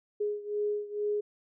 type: beating tone pair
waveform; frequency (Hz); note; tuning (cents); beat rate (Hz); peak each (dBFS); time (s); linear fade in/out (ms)
sine; 415.3 / 417.5; G#4 / G#4; 0 / +9; 2.2; -31 / -34; 0.2-1.21; 10
effects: none